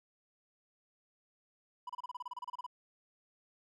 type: tone bursts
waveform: triangle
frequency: 987.8 Hz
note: B5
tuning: in tune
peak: -37 dBFS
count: 15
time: 1.87-2.665 s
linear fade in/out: 5 ms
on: 25 ms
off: 30 ms
effects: none